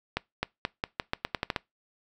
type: accelerating click train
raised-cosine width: 0.3 ms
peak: -11 dBFS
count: 11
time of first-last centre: 0.17-1.562 s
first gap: 260 ms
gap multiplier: 0.85
effects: noise-tail reverb RT60 0.2 s tail -23 dB re dry